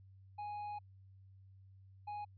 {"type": "tone bursts at uneven times", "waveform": "triangle", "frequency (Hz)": 830.6, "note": "G#5", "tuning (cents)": 0, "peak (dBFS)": -39, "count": 2, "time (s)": [[0.38, 0.79], [2.07, 2.25]], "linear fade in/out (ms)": 10, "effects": ["added 96 Hz sine -57 dBFS peak until 2.37 s", "resampled to 11025 Hz"]}